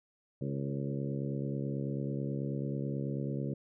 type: harmonic tone with a mistuned harmonic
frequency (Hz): 69.2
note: C#2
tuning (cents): -2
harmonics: 2 / 3 / 4 / 5 / 6 / 7 / 8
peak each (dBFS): -35 / -39 / -41 / -43 / -45 / -46 / -47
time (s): 0.41-3.54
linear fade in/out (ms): 5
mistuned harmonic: 7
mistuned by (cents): -18
effects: none